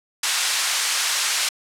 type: band-pass noise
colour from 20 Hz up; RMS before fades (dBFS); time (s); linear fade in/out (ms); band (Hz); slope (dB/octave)
white; -22; 0.23-1.49; 5; 1100 to 7700; 12
effects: low-pass 12000 Hz 12 dB/octave